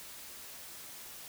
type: silence
effects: white hiss -48 dBFS RMS until 1.28 s